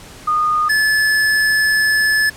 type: tone pair in turn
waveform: sine / square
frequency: 1228 / 1728.8 Hz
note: D#6 / A6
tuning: -23 / -31 cents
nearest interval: tritone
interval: 592 cents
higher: second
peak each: -13 dBFS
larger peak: neither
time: 0.27-0.69 / 0.69-2.3 s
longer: second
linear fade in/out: 10 ms
effects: pink hiss -38 dBFS RMS until 2.36 s + low-pass 11000 Hz 12 dB/octave